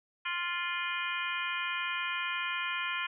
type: harmonic tone with a mistuned harmonic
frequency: 349.2 Hz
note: F4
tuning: in tune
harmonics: 3 / 4 / 5 / 6 / 7 / 8 / 9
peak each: -38 / -38 / -39 / -41 / -37 / -42 / -43 dBFS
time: 0.25-3.07 s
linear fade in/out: 10 ms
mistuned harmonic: 8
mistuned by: +78 cents
effects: none